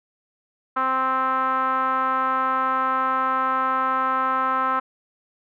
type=tone with low-pass filter; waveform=5% pulse; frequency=261.6 Hz; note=C4; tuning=in tune; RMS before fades=-22 dBFS; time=0.76-4.8 s; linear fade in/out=10 ms; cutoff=1200 Hz; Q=8; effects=none